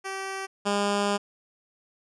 10% pulse tone pair in turn, 386.3 / 202.9 Hz, G4 / G#3, -25 / -40 cents, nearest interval major seventh, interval 1115 cents, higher first, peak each -23 / -15 dBFS, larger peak second, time 0.04-0.47 / 0.65-1.18 s, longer second, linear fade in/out 20 ms, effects resampled to 22050 Hz

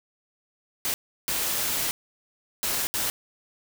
white noise bursts at uneven times, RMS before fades -27 dBFS, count 4, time 0.85-0.94 / 1.28-1.91 / 2.63-2.87 / 2.94-3.1 s, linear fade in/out 0 ms, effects none

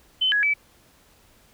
sine tone with pitch steps, 3052 / 1672 / 2303 Hz, G7 / G#6 / D7, -47 / +11 / -34 cents, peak -18 dBFS, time 0.21-0.54 s, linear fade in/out 10 ms, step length 110 ms, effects pink hiss -57 dBFS RMS until 1.53 s

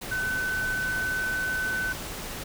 sine tone in noise, 1513 Hz, F#6, 38 cents sharp, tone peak -26 dBFS, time 0.11-1.93 s, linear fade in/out 10 ms, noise pink, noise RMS -36 dBFS, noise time 0.01-2.44 s, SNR +7 dB, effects none

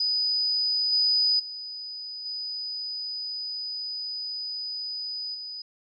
sine tone with level steps, 4978 Hz, D#8, in tune, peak -22 / -19 / -34 / -30 / -34 dBFS, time 0-5.62 s, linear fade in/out 5 ms, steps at 0.92 / 1.39 / 2.25 / 5.34 s, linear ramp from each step 10 ms, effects MP3 96 kbps

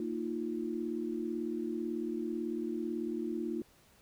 sine chord, Bb suspended fourth, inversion none, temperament equal with one note detuned, 229.1 / 311.1 / 349.2 Hz, Bb3 / Eb4 / F4, -30 / 0 / 0 cents, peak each -38 / -38 / -37 dBFS, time 0-3.62 s, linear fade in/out 2 ms, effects pink hiss -64 dBFS RMS until 4.01 s

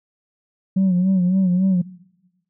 sine tone with vibrato, 185 Hz, F#3, in tune, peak -12 dBFS, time 0.76-1.82 s, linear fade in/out 10 ms, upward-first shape sine, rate 3.6 Hz, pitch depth 71 cents each way, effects noise-tail reverb RT60 1.0 s tail -21 dB re dry + tanh soft clip ceiling -12 dBFS

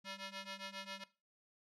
5% pulse ring-modulated tone, 387.4 Hz, G4, 20 cents flat, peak -31 dBFS, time 0.04-1.04 s, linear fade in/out 5 ms, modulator 190 Hz, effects noise-tail reverb RT60 0.3 s tail -18 dB re dry + low-pass 7000 Hz 12 dB/octave

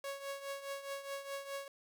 sawtooth tone with tremolo, 554.4 Hz, C#5, in tune, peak -34 dBFS, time 0.04-1.68 s, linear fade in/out 2 ms, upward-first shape triangle, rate 4.8 Hz, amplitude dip 75%, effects none

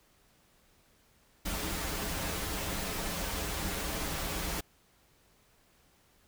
pink noise with comb filter, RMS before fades -35 dBFS, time 1.45-4.61 s, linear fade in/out 10 ms, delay 8.2 ms, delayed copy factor -0.65, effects pink hiss -66 dBFS RMS until 6.27 s

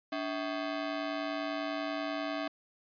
sawtooth ring-modulated tone, 470.1 Hz, A#4, 15 cents sharp, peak -26 dBFS, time 0.12-2.48 s, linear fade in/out 5 ms, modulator 180 Hz, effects resampled to 11025 Hz

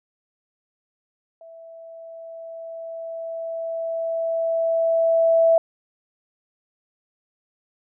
sine tone with level ramp, 659.3 Hz, E5, in tune, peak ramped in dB -41 to -12 dBFS, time 1.41-5.58 s, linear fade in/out 2 ms, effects none

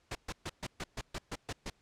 pink noise bursts, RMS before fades -38 dBFS, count 10, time 0.11-1.7 s, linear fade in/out 5 ms, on 42 ms, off 130 ms, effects pink hiss -71 dBFS RMS until 1.81 s + low-pass 7000 Hz 12 dB/octave

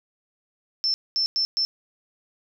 sine tone bursts at uneven times, 5330 Hz, E8, 18 cents sharp, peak -20 dBFS, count 4, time 0.84-0.94 / 1.16-1.26 / 1.36-1.45 / 1.57-1.65 s, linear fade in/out 0 ms, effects none

